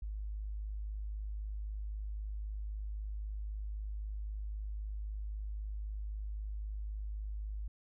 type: tone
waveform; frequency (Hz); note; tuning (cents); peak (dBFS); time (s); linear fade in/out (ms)
sine; 51.91; G#1; 0; -37; 0.02-7.68; 5
effects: none